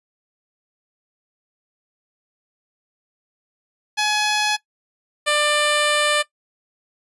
10% pulse tone pair in turn, 844 / 594.4 Hz, G#5 / D5, +28 / +21 cents, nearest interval tritone, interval 607 cents, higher first, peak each -9 / -8 dBFS, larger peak second, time 3.97-4.57 / 5.26-6.23 s, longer second, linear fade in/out 20 ms, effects noise-tail reverb RT60 0.1 s tail -19 dB re dry + resampled to 24000 Hz

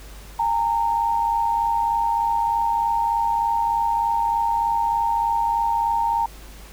sine tone pair together, 815.7 / 919 Hz, G#5 / A#5, -31 / -25 cents, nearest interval major second, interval 206 cents, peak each -25 / -19 dBFS, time 0.39-6.26 s, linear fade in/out 5 ms, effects added 50 Hz sine -40 dBFS peak until 6.72 s + pink hiss -45 dBFS RMS until 6.72 s

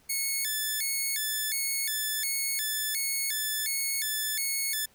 5% pulse tone with vibrato, 1957 Hz, B6, 16 cents flat, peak -18 dBFS, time 0.09-4.86 s, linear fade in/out 10 ms, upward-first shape square, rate 1.4 Hz, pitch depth 200 cents each way, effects pink hiss -62 dBFS RMS until 4.94 s

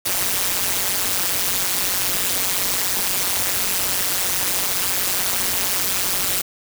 white noise with amplitude modulation, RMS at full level -17 dBFS, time 0.05-6.42 s, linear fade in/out 10 ms, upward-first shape sine, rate 186 Hz, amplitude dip 100%, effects none

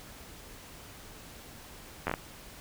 slowing click train, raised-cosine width 0.5 ms, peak -15 dBFS, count 5, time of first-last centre 2.07-2.139 s, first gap 11 ms, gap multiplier 1.31, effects pink hiss -49 dBFS RMS until 2.6 s

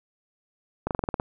slowing click train, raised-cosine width 1 ms, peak -12 dBFS, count 8, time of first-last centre 0.87-1.199 s, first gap 38 ms, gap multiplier 1.07, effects none

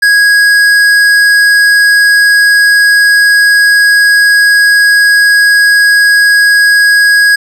sine tone with tanh clipping, 1654 Hz, G#6, 8 cents flat, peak -5 dBFS, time 0.02-7.36 s, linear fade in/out 10 ms, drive 14 dB, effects none

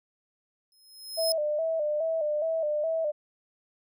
sawtooth tone with exponential growth, 5140 Hz, E8, 45 cents flat, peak -21 dBFS, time 0.72-1.32 s, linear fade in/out 1 ms, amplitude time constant 130 ms
sine tone with vibrato, 624 Hz, D#5, 5 cents sharp, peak -25 dBFS, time 1.17-3.12 s, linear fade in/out 20 ms, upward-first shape square, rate 2.4 Hz, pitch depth 70 cents each way
effects none

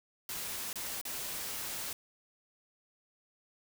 white noise with dropouts, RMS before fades -39 dBFS, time 0.29-1.93 s, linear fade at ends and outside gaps 2 ms, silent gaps 0.73-0.757 / 1.014-1.052 s, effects none

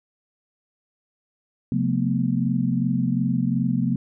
sine tone cluster, 133.6 / 179.8 / 222.5 / 245.2 Hz, C3 / F#3 / A3 / B3, +36 / -49 / +20 / -12 cents, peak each -25 dBFS, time 1.72-3.96 s, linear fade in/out 2 ms, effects none

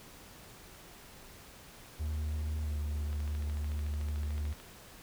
triangle tone with pitch glide, 76.2 to 74.33 Hz, D#2 to D2, -36 to +21 cents, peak -30 dBFS, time 1.99-4.54 s, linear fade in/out 20 ms, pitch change -43 cents, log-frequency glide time 2.64-2.79 s
click train, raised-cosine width 0.3 ms, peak -34 dBFS, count 21, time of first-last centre 3.13-4.601 s, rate 13.6 Hz
effects pink hiss -53 dBFS RMS until 5.02 s

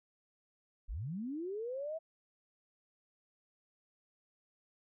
sine linear sweep, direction up, 31.97 to 659.3 Hz, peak -37 dBFS, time 0.88-1.99 s, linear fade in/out 20 ms, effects none

